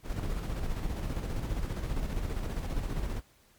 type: noise with tremolo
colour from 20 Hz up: brown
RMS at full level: -31 dBFS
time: 0.03-3.22 s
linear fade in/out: 50 ms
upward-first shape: square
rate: 15 Hz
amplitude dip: 40%
effects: pink hiss -63 dBFS RMS until 3.58 s + MP3 96 kbps